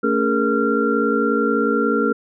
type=tone cluster; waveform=sine; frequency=224.5 / 281.1 / 417.8 / 469 / 1379 Hz; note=A3 / C#4 / G#4 / A#4 / F6; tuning=+35 / +24 / +10 / +11 / -22 cents; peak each=-22 dBFS; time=0.03-2.13 s; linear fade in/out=10 ms; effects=none